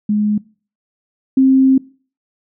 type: tone pair in turn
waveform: sine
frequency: 209.6 / 264.8 Hz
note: G#3 / C4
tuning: +16 / +21 cents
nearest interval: major third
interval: 405 cents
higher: second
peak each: -12 / -7 dBFS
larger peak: second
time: 0.09-0.38 / 1.37-1.78 s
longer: second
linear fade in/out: 5 ms
effects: noise-tail reverb RT60 0.4 s tail -22 dB re dry